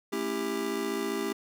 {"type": "chord", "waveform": "square", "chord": "A dominant seventh", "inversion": "none", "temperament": "just", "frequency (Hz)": [220, 275, 330, 396], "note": ["A3", "C#4", "E4", "G4"], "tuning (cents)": [0, -14, 2, 18], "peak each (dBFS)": [-38, -37, -37, -33], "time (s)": [0.12, 1.33], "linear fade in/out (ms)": 10, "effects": []}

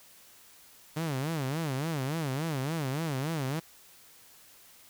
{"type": "tone with vibrato", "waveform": "sawtooth", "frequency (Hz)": 146.83, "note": "D3", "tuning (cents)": 0, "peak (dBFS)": -26, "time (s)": [0.96, 3.6], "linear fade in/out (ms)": 10, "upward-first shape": "sine", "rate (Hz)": 3.5, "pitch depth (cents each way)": 220, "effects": ["white hiss -56 dBFS RMS until 4.89 s"]}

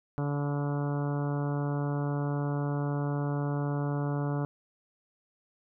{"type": "harmonic tone with a mistuned harmonic", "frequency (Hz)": 143.9, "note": "D3", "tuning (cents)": -35, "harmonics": [1, 2, 3, 4, 5, 6, 7, 8, 9, 10], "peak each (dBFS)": [-29, -35, -39, -41, -43, -45, -46, -47, -48, -49], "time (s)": [0.18, 4.45], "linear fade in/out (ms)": 0, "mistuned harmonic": 6, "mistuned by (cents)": 16, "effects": []}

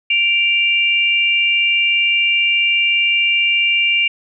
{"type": "tone pair together", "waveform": "sine", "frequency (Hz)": [2349, 2794], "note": ["D7", "F7"], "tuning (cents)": [0, 0], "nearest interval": "minor third", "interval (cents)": 300, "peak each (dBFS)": -15, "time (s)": [0.1, 4.08], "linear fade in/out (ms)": 5, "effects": []}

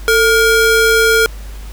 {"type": "ring-modulated tone", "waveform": "square", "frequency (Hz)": 932, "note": "A#5", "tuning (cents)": -1, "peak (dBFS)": -6, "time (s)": [0.08, 1.26], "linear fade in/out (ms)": 0, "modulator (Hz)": 486, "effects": ["added 50 Hz sine -26 dBFS peak until 1.72 s", "pink hiss -39 dBFS RMS until 1.72 s"]}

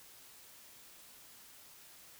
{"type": "silence", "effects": ["white hiss -57 dBFS RMS until 2.19 s"]}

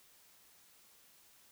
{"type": "silence", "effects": ["white hiss -64 dBFS RMS until 1.51 s"]}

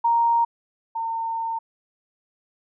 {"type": "tone pair in turn", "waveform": "sine", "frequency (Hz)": [932.3, 909.4], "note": ["A#5", "A#5"], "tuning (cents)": [0, -43], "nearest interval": "unison", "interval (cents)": 43, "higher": "first", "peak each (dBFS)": [-16, -24], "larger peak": "first", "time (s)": [[0.04, 0.45], [0.95, 1.59]], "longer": "second", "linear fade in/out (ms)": 10, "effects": []}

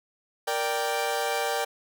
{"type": "chord", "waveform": "sawtooth", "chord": "G minor", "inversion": "first", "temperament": "equal", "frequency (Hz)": [466.2, 587.3, 784], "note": ["Bb4", "D5", "G5"], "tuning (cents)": [0, 0, 0], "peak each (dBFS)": [-27, -27, -25], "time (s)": [0.47, 1.65], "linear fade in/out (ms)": 10, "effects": []}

